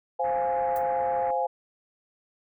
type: chord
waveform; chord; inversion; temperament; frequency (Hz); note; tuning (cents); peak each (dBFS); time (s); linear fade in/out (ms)
sine; F minor; second; equal; 523.3 / 698.5 / 830.6; C5 / F5 / Ab5; 0 / 0 / 0; -28 / -29 / -27; 0.19-1.47; 10
type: low-pass noise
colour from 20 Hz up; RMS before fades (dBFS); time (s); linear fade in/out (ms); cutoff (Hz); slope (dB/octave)
white; -43; 0.24-1.31; 5; 2000; 48
type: noise with exponential decay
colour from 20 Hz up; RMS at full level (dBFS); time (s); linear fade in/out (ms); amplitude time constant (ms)
violet; -39; 0.76-0.85; 0; 18
effects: none